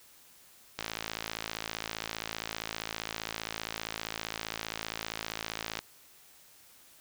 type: click train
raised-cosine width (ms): 0.2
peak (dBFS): -16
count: 277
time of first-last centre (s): 0.79-5.79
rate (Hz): 55.2
effects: white hiss -58 dBFS RMS until 7 s